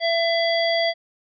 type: harmonic tone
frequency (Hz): 670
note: E5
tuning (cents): +28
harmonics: 1 / 3 / 5 / 7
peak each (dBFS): -20 / -25 / -27 / -28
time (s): 0-0.94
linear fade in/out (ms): 50
effects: none